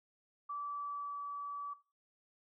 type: tone with pitch glide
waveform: sine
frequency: 1158 to 1148.7 Hz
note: D6 to D6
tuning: -25 to -39 cents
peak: -38 dBFS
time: 0.49-1.74 s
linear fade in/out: 10 ms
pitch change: -14 cents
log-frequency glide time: 0.61-1.21 s
effects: noise-tail reverb RT60 0.4 s tail -21 dB re dry